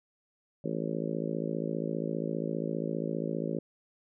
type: harmonic tone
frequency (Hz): 55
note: A1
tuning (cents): 0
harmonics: 3 / 4 / 5 / 6 / 7 / 8 / 9 / 10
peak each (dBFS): -36 / -37 / -38 / -39 / -39 / -40 / -41 / -41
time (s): 0.64-3.59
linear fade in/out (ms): 5
effects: none